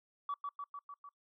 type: tone with echo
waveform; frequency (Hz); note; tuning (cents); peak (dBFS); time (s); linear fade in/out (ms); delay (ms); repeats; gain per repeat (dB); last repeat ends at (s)
sine; 1143; D6; -47; -33; 0.29-0.34; 2; 150; 5; -3; 1.09
effects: noise-tail reverb RT60 0.1 s tail -24 dB re dry + tanh soft clip ceiling -31 dBFS